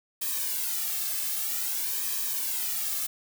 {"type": "noise with flanger", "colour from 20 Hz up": "blue", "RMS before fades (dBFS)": -30, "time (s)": [0.21, 3.07], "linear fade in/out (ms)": 10, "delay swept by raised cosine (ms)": [1.4, 2.11], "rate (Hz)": 0.52, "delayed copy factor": -0.95, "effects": []}